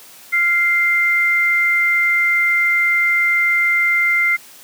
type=tone pair together; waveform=sine; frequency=1395.6 / 2091 Hz; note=F6 / C7; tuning=-2 / -2 cents; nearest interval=perfect fifth; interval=700 cents; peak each=-22 / -13 dBFS; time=0.32-4.37 s; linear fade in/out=20 ms; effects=white hiss -42 dBFS RMS until 4.63 s + high-pass 150 Hz 12 dB/octave